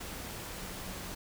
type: tone in noise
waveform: sine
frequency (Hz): 186.4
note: F#3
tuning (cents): +13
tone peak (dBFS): -50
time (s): 0.59-1.11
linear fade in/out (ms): 10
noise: pink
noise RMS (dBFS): -42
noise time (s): 0-1.15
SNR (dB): -11
effects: none